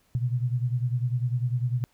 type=beating tone pair; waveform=sine; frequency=120.9 / 130.9 Hz; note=B2 / C3; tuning=-36 / +1 cents; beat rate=10 Hz; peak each=-25 / -29 dBFS; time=0.15-1.84 s; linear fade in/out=0 ms; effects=pink hiss -66 dBFS RMS until 1.93 s